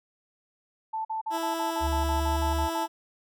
sine tone bursts, 882 Hz, A5, 4 cents sharp, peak -28 dBFS, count 12, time 0.93-2.865 s, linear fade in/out 10 ms, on 120 ms, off 45 ms
15% pulse tone, 330 Hz, E4, 2 cents sharp, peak -23 dBFS, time 1.3-2.88 s, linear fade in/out 50 ms
sine tone with pitch glide, 72.1 to 73.36 Hz, D2 to D2, -31 to -1 cents, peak -26 dBFS, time 1.8-2.69 s, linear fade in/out 50 ms, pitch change +30 cents, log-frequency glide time 2.13-2.3 s
effects none

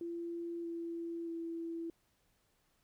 sine tone with pitch steps, 340.1 / 336.4 / 332.7 Hz, F4 / E4 / E4, -46 / +35 / +16 cents, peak -38 dBFS, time 0.01-1.9 s, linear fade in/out 2 ms, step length 630 ms, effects pink hiss -75 dBFS RMS until 2.83 s

